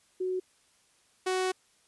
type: tone pair in turn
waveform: sine / sawtooth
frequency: 370 / 372.1 Hz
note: F#4 / F#4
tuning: 0 / +10 cents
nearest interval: unison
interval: 10 cents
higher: second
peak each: -28 / -23 dBFS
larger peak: second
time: 0.2-0.4 / 1.26-1.52 s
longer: second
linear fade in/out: 10 ms
effects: white hiss -66 dBFS RMS until 1.87 s + resampled to 24000 Hz